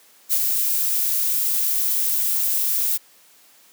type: noise with ADSR envelope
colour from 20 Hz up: violet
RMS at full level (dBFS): -18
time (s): 0.29-2.98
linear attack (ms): 38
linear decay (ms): 53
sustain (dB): -3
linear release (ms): 23
effects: white hiss -53 dBFS RMS until 3.72 s + high-pass 200 Hz 12 dB/octave